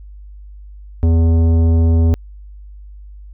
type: tone with tanh clipping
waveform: sine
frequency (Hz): 82.5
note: E2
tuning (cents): +2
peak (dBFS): -11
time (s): 1.03-2.14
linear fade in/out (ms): 0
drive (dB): 13
effects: added 50 Hz sine -33 dBFS peak until 3.33 s